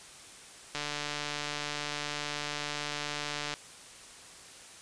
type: click train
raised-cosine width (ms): 0.2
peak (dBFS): -17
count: 411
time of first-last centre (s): 0.75-3.539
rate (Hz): 147
effects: white hiss -50 dBFS RMS until 4.81 s + resampled to 22050 Hz